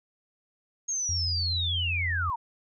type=linear sweep; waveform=sine; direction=down; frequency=6570 to 880 Hz; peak=-27 dBFS; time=0.88-2.36 s; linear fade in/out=10 ms
type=tone; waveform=sine; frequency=86.4 Hz; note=F2; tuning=18 cents flat; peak=-29 dBFS; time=1.09-2.3 s; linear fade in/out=0 ms
effects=none